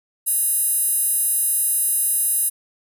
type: tone with high-pass filter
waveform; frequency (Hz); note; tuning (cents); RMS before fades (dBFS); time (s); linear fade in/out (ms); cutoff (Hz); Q
square; 559; C#5; +14; -20; 0.26-2.5; 20; 11000; 8.7
effects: none